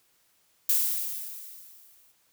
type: noise with exponential decay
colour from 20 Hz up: violet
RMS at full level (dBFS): -22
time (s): 0.69-2.12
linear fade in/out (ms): 5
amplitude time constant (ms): 310
effects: white hiss -67 dBFS RMS until 2.32 s